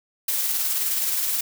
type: noise with tremolo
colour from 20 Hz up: blue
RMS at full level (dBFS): -23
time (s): 0.28-1.41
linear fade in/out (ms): 5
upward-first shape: square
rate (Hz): 19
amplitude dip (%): 25
effects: none